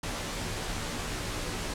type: noise with comb filter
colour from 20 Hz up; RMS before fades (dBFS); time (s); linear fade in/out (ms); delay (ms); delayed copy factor
pink; -34; 0.03-1.74; 5; 15; -0.6
effects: low-pass 9000 Hz 12 dB/octave